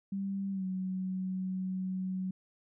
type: tone with pitch glide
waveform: sine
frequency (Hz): 196 to 186.82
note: G3 to F#3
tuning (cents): 0 to +17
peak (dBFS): -32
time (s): 0.12-2.31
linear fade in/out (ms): 5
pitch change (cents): -83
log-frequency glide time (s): 0.51-0.65
effects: none